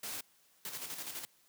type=noise; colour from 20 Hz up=white; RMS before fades=-41 dBFS; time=0.03-0.21 s; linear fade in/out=5 ms
type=noise with tremolo; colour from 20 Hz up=white; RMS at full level=-41 dBFS; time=0.65-1.25 s; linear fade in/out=0 ms; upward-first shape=square; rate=12 Hz; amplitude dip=50%
effects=white hiss -68 dBFS RMS until 1.48 s + high-pass 100 Hz 12 dB/octave